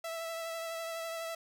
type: tone with vibrato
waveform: sawtooth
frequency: 659.3 Hz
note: E5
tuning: in tune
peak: -33 dBFS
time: 0.04-1.35 s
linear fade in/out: 5 ms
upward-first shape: triangle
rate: 12 Hz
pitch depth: 22 cents each way
effects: none